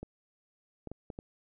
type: clicks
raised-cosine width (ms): 2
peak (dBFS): -27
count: 5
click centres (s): 0.03 / 0.873 / 0.916 / 1.102 / 1.189
effects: none